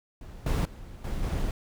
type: noise with level steps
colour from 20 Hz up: brown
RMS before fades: -43 / -24 / -43 / -32 / -29 dBFS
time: 0.21-1.51 s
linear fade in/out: 2 ms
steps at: 0.46 / 0.65 / 1.04 / 1.23 s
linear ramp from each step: 5 ms
effects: none